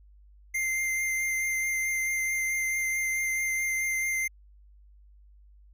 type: tone with vibrato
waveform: square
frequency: 2093 Hz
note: C7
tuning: in tune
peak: -27 dBFS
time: 0.54-4.28 s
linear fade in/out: 10 ms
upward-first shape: triangle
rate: 4.6 Hz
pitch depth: 14 cents each way
effects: added 50 Hz sine -52 dBFS peak until 5.73 s